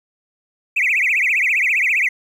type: tone with vibrato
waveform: triangle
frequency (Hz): 2291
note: D7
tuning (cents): -44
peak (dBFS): -11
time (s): 0.76-2.09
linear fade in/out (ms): 10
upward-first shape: triangle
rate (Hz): 15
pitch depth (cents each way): 300
effects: tanh soft clip ceiling -11 dBFS